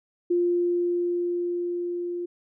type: tone with level ramp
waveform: sine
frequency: 350 Hz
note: F4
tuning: 4 cents sharp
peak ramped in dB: -19 to -28 dBFS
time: 0.3-2.26 s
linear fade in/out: 10 ms
effects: none